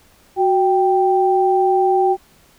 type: tone pair together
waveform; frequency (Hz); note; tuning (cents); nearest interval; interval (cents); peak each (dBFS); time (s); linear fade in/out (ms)
sine; 370.5 / 784; F#4 / G5; +2 / 0; octave + minor second; 1298; -15; 0.36-2.17; 50
effects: pink hiss -52 dBFS RMS until 2.58 s